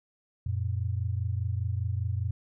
sine tone pair together, 90.62 / 115.6 Hz, F#2 / A#2, -36 / -14 cents, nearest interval major third, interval 422 cents, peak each -29 / -31 dBFS, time 0.46-2.31 s, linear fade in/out 5 ms, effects none

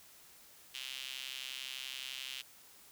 sawtooth tone with high-pass filter, 131.6 Hz, C3, 10 cents sharp, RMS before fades -44 dBFS, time 0.74-2.42 s, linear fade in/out 10 ms, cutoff 3000 Hz, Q 3.4, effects white hiss -59 dBFS RMS until 2.91 s

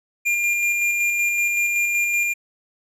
square tone with tremolo, 2400 Hz, D7, 37 cents sharp, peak -18 dBFS, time 0.25-2.34 s, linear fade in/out 20 ms, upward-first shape square, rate 5.3 Hz, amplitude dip 25%, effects low-pass 12000 Hz 12 dB/octave

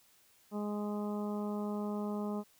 harmonic tone, 207.7 Hz, G#3, in tune, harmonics 1 / 2 / 3 / 4 / 5 / 6, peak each -35 / -41 / -45 / -47 / -49 / -51 dBFS, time 0.51-2.44 s, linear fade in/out 50 ms, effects white hiss -66 dBFS RMS until 2.59 s

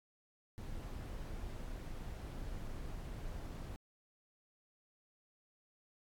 brown noise, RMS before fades -44 dBFS, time 0.58-3.76 s, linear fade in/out 0 ms, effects AAC 64 kbps

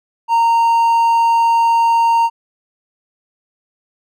triangle tone, 924 Hz, A#5, 16 cents flat, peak -8 dBFS, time 0.28-2.3 s, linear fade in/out 50 ms, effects none

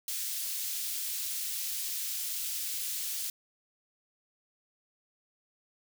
white high-pass noise, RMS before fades -35 dBFS, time 0.08-3.3 s, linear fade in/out 2 ms, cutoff 3300 Hz, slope 12 dB/octave, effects none

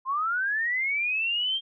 sine linear sweep, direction up, 1025 to 3205 Hz, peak -24 dBFS, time 0.05-1.61 s, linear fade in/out 50 ms, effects none

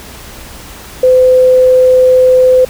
sine tone, 510 Hz, C5, 44 cents flat, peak -3 dBFS, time 1.03-2.65 s, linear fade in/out 5 ms, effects added 60 Hz sine -37 dBFS peak until 2.69 s + pink hiss -31 dBFS RMS until 2.69 s

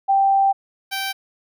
sine / 10% pulse tone pair in turn, 784 / 778.6 Hz, G5 / G5, 0 / -12 cents, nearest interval unison, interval 12 cents, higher first, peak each -13 / -15 dBFS, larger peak first, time 0.08-0.53 / 0.91-1.13 s, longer first, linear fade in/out 20 ms, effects none

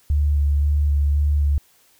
sine tone with vibrato, 72.6 Hz, D2, 19 cents flat, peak -15 dBFS, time 0.1-1.58 s, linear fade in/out 0 ms, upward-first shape square, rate 1.9 Hz, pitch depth 15 cents each way, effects white hiss -57 dBFS RMS until 1.99 s

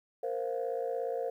sine chord, Bb suspended second, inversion none, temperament equal, 466.2 / 523.3 / 698.5 Hz, Bb4 / C5 / F5, 0 / 0 / 0 cents, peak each -34 / -34 / -38 dBFS, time 0.23-1.3 s, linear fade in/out 5 ms, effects tanh soft clip ceiling -24 dBFS + 11-bit

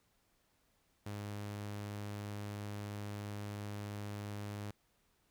sawtooth tone, 103 Hz, G#2, 14 cents flat, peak -37 dBFS, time 1.06-4.71 s, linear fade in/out 5 ms, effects pink hiss -75 dBFS RMS until 5.3 s

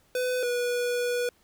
square tone pair in turn, 502 / 487.1 Hz, B4 / B4, +28 / -24 cents, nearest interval minor second, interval 52 cents, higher first, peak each -26 dBFS, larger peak neither, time 0.15-0.43 / 0.43-1.29 s, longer second, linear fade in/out 2 ms, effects pink hiss -64 dBFS RMS until 1.43 s

